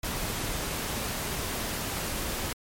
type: noise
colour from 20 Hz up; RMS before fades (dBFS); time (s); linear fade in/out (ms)
pink; -32; 0.03-2.53; 5
effects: MP3 64 kbps